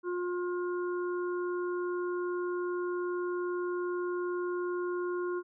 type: harmonic tone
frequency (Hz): 355.5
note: F4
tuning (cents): +31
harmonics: 1 / 3 / 4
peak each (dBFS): -31 / -41 / -43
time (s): 0.03-5.43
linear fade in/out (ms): 50
effects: none